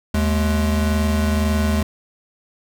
square tone pair together, 77.78 / 211.5 Hz, D#2 / G#3, 0 / +32 cents, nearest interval octave + perfect fourth, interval 1732 cents, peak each -19 / -21 dBFS, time 0.14-1.83 s, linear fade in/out 5 ms, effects none

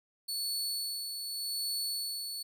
sawtooth tone with tremolo, 4432 Hz, C#8, 1 cent flat, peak -29 dBFS, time 0.28-2.43 s, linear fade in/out 10 ms, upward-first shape sine, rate 0.85 Hz, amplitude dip 45%, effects none

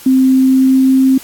sine tone with pitch glide, 261.6 to 264 Hz, C4 to C4, 0 to +16 cents, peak -6 dBFS, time 0.06-1.18 s, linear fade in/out 5 ms, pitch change +16 cents, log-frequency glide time 0.26-1.04 s, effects white hiss -35 dBFS RMS until 1.23 s + AAC 64 kbps

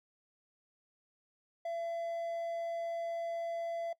triangle tone, 674 Hz, E5, 38 cents sharp, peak -33 dBFS, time 1.65-3.93 s, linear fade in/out 5 ms, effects noise-tail reverb RT60 0.1 s tail -21 dB re dry

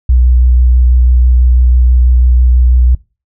sine tone with vibrato, 61.74 Hz, B1, in tune, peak -4 dBFS, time 0.09-2.95 s, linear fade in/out 5 ms, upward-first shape square, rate 6.1 Hz, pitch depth 12 cents each way, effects noise-tail reverb RT60 0.3 s tail -21 dB re dry

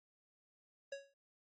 square tone with exponential decay, 555 Hz, C#5, 2 cents sharp, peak -40 dBFS, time 0.92-1.14 s, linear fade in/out 5 ms, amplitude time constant 46 ms, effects MP3 32 kbps

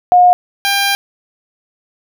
sine / 10% pulse tone pair in turn, 718 / 797.5 Hz, F5 / G5, +48 / +30 cents, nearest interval major second, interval 182 cents, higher second, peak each -4 dBFS, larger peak neither, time 0.12-0.33 / 0.65-0.95 s, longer second, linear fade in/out 0 ms, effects none

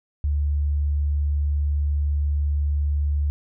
sine tone, 72.8 Hz, D2, 15 cents flat, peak -19 dBFS, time 0.24-3.3 s, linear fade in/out 0 ms, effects none

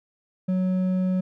sine tone with hard clipping, 185 Hz, F#3, in tune, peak -22 dBFS, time 0.48-1.21 s, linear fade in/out 10 ms, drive 5 dB, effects none

